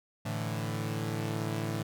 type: chord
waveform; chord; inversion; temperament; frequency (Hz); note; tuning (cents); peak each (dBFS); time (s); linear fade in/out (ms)
sawtooth; A suspended fourth; none; equal; 110 / 146.83 / 164.81; A2 / D3 / E3; 0 / 0 / 0; -30 / -34 / -34; 0.25-1.83; 10
effects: none